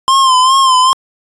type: tone with vibrato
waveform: square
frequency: 1046.5 Hz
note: C6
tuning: in tune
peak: -7 dBFS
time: 0.08-0.93 s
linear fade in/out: 0 ms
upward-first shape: sine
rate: 2.5 Hz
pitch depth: 60 cents each way
effects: resampled to 22050 Hz